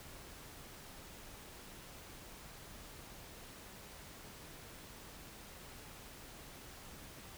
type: silence
effects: pink hiss -53 dBFS RMS until 7.37 s